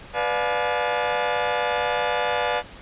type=chord; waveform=sawtooth; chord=B diminished seventh; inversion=none; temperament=just; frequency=493.9 / 592.7 / 711.2 / 853.4 Hz; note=B4 / D5 / F5 / Ab5; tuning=0 / +16 / +31 / +47 cents; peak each=-23 dBFS; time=0.13-2.63 s; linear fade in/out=50 ms; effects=pink hiss -43 dBFS RMS until 2.81 s + resampled to 8000 Hz